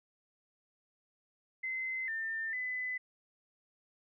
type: tone with pitch steps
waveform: sine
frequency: 2057 / 1798 / 2008 Hz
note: C7 / A6 / B6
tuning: -30 / +37 / +28 cents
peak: -34 dBFS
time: 1.63-2.98 s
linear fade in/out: 10 ms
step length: 450 ms
effects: none